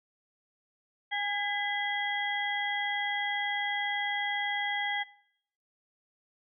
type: tone cluster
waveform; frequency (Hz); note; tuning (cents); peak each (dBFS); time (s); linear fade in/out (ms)
sine; 818 / 1642 / 2004 / 3272; G#5 / G#6 / B6 / G#7; -26 / -20 / +25 / -26; -34 / -39 / -32 / -37; 1.11-5.04; 20
effects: noise-tail reverb RT60 0.7 s tail -21 dB re dry